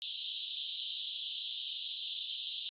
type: band-pass noise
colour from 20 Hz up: pink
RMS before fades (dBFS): -41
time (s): 0.02-2.69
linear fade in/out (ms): 0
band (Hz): 3000 to 3900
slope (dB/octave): 96
effects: AAC 32 kbps

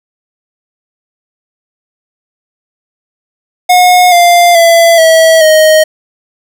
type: tone with pitch steps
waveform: square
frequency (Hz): 723 / 697.2 / 672.2 / 648.2 / 625.1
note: F#5 / F5 / E5 / E5 / D#5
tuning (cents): -40 / -3 / +34 / -29 / +8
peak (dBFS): -3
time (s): 3.69-5.84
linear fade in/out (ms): 10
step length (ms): 430
effects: none

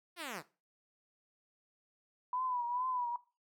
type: linear sweep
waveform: 5% pulse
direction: down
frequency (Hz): 366.7 to 130.6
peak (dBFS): -29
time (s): 0.16-0.43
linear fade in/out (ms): 50
type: tone with vibrato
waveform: sine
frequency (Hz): 989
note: B5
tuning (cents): +2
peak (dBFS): -33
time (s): 2.33-3.16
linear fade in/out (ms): 2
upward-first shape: triangle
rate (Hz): 2.3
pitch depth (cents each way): 81
effects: noise-tail reverb RT60 0.3 s tail -17 dB re dry

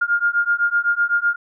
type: beating tone pair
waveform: sine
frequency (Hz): 1408 / 1415.9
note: F6 / F6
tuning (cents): +14 / +23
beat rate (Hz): 7.9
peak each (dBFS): -19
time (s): 0.01-1.36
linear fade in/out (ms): 10
effects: none

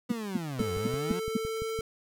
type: linear two-way sweep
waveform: 30% pulse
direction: down then up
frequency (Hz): 248.4 to 86.8 to 185.8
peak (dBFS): -31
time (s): 0.09-1.2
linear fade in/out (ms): 10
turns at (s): 0.73
type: tone bursts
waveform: sine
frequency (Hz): 222.7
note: A3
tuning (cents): +21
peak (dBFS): -22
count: 6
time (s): 0.1-1.37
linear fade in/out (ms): 5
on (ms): 20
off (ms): 230
type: tone with pitch glide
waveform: square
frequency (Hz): 440 to 446.1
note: A4 to A4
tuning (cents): 0 to +24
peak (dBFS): -32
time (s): 0.59-1.81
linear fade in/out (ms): 2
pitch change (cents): +24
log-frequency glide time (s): 0.92-1.63
type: click train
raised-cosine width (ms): 5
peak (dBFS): -26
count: 8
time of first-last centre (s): 0.6-1.79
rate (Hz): 5.88
effects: none

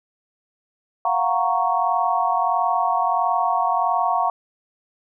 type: chord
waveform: sine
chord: Gb major seventh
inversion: third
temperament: equal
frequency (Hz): 698.5 / 740 / 932.3 / 1108.7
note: F5 / Gb5 / Bb5 / Db6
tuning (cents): 0 / 0 / 0 / 0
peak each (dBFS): -23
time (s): 1.05-4.3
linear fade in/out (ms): 2
effects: none

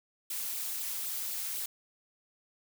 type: noise with flanger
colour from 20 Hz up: blue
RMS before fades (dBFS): -36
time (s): 0.3-1.66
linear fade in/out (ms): 5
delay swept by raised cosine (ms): 0.24 to 6.24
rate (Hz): 3.9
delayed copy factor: +0.75
effects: none

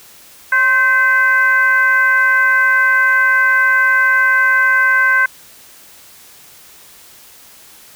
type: tone with frequency modulation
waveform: sine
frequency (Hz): 1549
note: G6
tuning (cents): -21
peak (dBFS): -9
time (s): 0.52-5.26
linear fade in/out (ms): 5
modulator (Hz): 497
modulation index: 0.69
effects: white hiss -42 dBFS RMS until 7.95 s

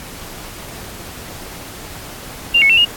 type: tone with pitch steps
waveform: sine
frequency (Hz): 2786 / 2200 / 2695 / 2854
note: F7 / C#7 / E7 / F7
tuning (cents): -5 / -14 / +38 / +37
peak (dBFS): -8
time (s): 2.54-2.852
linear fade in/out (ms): 10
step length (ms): 78
effects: pink hiss -33 dBFS RMS until 2.96 s + AAC 64 kbps

